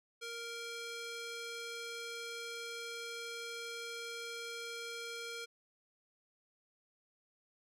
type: tone with band-pass filter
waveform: square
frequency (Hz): 466.2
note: A#4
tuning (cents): 0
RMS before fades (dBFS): -44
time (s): 0.21-5.46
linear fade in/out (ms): 20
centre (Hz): 3800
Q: 0.62
effects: none